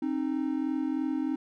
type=tone pair together; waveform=triangle; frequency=266.4 / 309.5 Hz; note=C4 / D#4; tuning=+31 / -9 cents; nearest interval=minor third; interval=260 cents; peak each=-28 dBFS; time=0.02-1.36 s; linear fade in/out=5 ms; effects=none